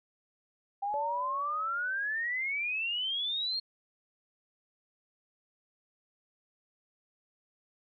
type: exponential sweep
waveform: sine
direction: up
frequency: 789 to 4292 Hz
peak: -30 dBFS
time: 0.82-3.6 s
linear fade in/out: 10 ms
type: tone with exponential decay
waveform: sine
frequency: 575 Hz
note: D5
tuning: 37 cents flat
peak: -33 dBFS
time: 0.94-2.46 s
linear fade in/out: 0 ms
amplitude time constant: 330 ms
effects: none